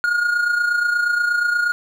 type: tone with amplitude modulation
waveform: triangle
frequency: 1430 Hz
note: F6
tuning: 41 cents sharp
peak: -12 dBFS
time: 0.04-1.72 s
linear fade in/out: 0 ms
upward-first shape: sine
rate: 28.4 Hz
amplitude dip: 55%
effects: none